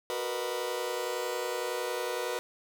sawtooth chord, B major seventh, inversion second, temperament just, 370.4 / 463 / 493.9 / 617.4 Hz, F#4 / A#4 / B4 / D#5, +2 / -12 / 0 / -14 cents, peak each -34 / -34 / -30 / -36 dBFS, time 0.1-2.39 s, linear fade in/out 0 ms, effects none

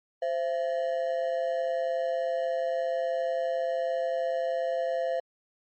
triangle ring-modulated tone, 598 Hz, D5, 31 cents sharp, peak -21 dBFS, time 0.22-5.2 s, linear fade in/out 5 ms, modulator 75.3 Hz, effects MP3 32 kbps

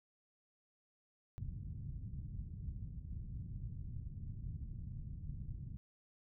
white low-pass noise, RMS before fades -45 dBFS, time 1.38-5.77 s, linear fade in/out 0 ms, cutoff 140 Hz, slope 24 dB/octave, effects none

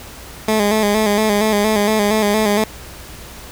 15% pulse tone with vibrato, 211.2 Hz, G#3, 29 cents sharp, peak -7 dBFS, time 0.48-2.64 s, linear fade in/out 2 ms, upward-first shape square, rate 4.3 Hz, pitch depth 51 cents each way, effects added 60 Hz sine -41 dBFS peak until 3.51 s + pink hiss -36 dBFS RMS until 3.51 s

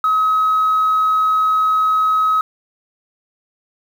sine tone, 1275 Hz, D#6, 42 cents sharp, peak -11 dBFS, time 0.04-2.41 s, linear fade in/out 2 ms, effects tanh soft clip ceiling -9 dBFS + 7-bit

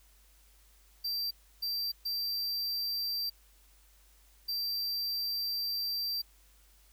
square tone bursts at uneven times, 4699 Hz, D8, in tune, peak -32 dBFS, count 4, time 1.04-1.31 / 1.62-1.92 / 2.05-3.3 / 4.48-6.22 s, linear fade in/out 10 ms, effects added 50 Hz sine -61 dBFS peak until 6.92 s + white hiss -65 dBFS RMS until 6.92 s

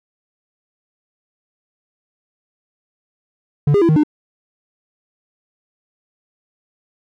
triangle tone with pitch steps, 145.1 / 405.8 / 335.6 / 155.5 / 301 Hz, D3 / G#4 / E4 / D#3 / D4, -21 / -40 / +31 / -1 / +43 cents, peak -8 dBFS, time 3.67-4.035 s, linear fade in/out 5 ms, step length 73 ms, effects none

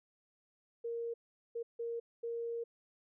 sine tone bursts at uneven times, 466.2 Hz, A#4, in tune, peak -36 dBFS, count 4, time 0.84-1.14 / 1.55-1.63 / 1.79-2 / 2.23-2.64 s, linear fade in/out 10 ms, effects none

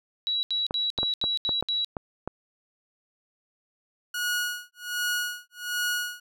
sine tone bursts, 3902 Hz, B7, 22 cents flat, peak -24 dBFS, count 7, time 0.27-1.846 s, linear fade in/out 0 ms, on 160 ms, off 76 ms
clicks, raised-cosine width 1 ms, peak -17 dBFS, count 8, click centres 0.709 / 0.987 / 1.031 / 1.24 / 1.492 / 1.626 / 1.968 / 2.276 s
sawtooth tone with tremolo, 1452 Hz, F#6, 33 cents flat, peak -21 dBFS, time 4.14-6.2 s, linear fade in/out 5 ms, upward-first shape sine, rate 1.3 Hz, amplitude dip 100%
effects none

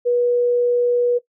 sine tone, 485.3 Hz, B4, 30 cents flat, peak -14 dBFS, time 0.05-1.19 s, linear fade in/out 20 ms, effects noise-tail reverb RT60 0.1 s tail -17 dB re dry

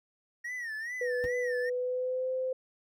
triangle tone with vibrato, 1864.7 Hz, A#6, in tune, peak -33 dBFS, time 0.44-1.7 s, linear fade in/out 10 ms, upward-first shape sine, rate 2.4 Hz, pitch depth 130 cents each way
sine tone with pitch glide, 493.9 to 516.4 Hz, B4 to C5, 0 to -23 cents, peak -29 dBFS, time 1.01-2.53 s, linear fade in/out 5 ms, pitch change +77 cents, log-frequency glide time 1.65-2.31 s
brown noise with exponential decay, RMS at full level -36 dBFS, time 1.24-1.31 s, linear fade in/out 0 ms, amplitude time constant 15 ms
effects none

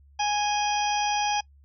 harmonic tone with a mistuned harmonic, 830.6 Hz, G#5, in tune, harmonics 1 / 2 / 3 / 4 / 6 / 7, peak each -24 / -37 / -33 / -33 / -35 / -35 dBFS, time 0.19-1.41 s, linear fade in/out 10 ms, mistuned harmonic 4, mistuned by -54 cents, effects noise-tail reverb RT60 0.1 s tail -23 dB re dry + added 70 Hz sine -52 dBFS peak until 1.64 s

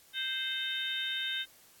harmonic tone with a mistuned harmonic, 523.3 Hz, C5, in tune, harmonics 3 / 4 / 5 / 6 / 7, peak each -38 / -43 / -44 / -38 / -35 dBFS, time 0.13-1.46 s, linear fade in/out 50 ms, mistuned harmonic 6, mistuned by -38 cents, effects white hiss -60 dBFS RMS until 1.8 s + AAC 64 kbps

